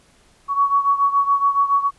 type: beating tone pair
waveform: sine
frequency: 1120 / 1127.1 Hz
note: C#6 / C#6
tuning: +18 / +28 cents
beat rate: 7.1 Hz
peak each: -16 / -20 dBFS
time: 0.48-1.91 s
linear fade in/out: 50 ms
effects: pink hiss -55 dBFS RMS until 1.98 s + resampled to 24000 Hz